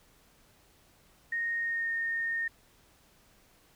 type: tone with pitch glide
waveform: sine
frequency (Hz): 1857 to 1836.7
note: A#6 to A#6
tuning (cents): -7 to -26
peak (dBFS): -29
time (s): 1.32-2.48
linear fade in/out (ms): 5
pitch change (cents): -19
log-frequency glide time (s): 1.6-1.9
effects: pink hiss -63 dBFS RMS until 3.75 s